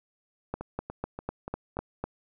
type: two click trains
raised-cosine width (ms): 1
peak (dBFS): -17 / -22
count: 7 / 5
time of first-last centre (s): 0.54-2.04 / 0.61-1.769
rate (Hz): 4 / 3.45
effects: none